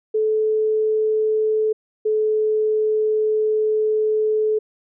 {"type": "tone pair in turn", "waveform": "sine", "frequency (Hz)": [433.6, 431.2], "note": ["A4", "A4"], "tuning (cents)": [-25, -35], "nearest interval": "unison", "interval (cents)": 10, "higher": "first", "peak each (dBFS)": -16, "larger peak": "neither", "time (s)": [[0.14, 1.73], [2.05, 4.59]], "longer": "second", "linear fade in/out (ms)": 10, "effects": []}